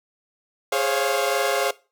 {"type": "chord", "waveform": "sawtooth", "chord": "Db major seventh", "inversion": "second", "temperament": "equal with one note detuned", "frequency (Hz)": [415.3, 531.2, 554.4, 698.5], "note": ["Ab4", "C5", "Db5", "F5"], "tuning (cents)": [0, 26, 0, 0], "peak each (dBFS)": -22, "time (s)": [0.72, 1.71], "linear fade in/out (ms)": 5, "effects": ["noise-tail reverb RT60 0.3 s tail -20 dB re dry"]}